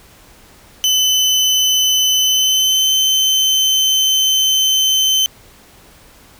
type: tone with pitch glide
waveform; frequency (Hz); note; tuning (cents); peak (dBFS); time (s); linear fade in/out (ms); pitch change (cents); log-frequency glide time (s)
30% pulse; 3029 to 3077; F#7 to G7; +40 to -33; -9; 0.84-5.26; 0; +27; 2.18-2.93
effects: pink hiss -45 dBFS RMS until 6.39 s